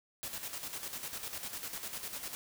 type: noise with tremolo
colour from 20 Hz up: white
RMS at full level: -40 dBFS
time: 0.23-2.35 s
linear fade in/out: 0 ms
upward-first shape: square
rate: 10 Hz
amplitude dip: 55%
effects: none